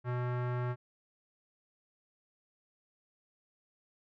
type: tone with low-pass filter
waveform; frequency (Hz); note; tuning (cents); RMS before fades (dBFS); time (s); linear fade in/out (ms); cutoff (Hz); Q
square; 123.47; B2; 0; -34; 0.04-0.76; 50; 1500; 1.6
effects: none